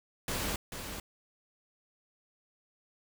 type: noise with echo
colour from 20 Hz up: pink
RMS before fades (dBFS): -34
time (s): 0.28-0.56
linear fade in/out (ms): 2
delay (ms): 440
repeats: 1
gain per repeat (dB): -7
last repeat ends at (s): 1
effects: none